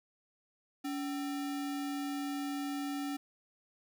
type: tone with sample-and-hold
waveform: sine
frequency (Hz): 283.4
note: C#4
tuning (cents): +38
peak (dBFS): -34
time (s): 0.84-3.17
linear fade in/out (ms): 10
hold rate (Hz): 1050
effects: none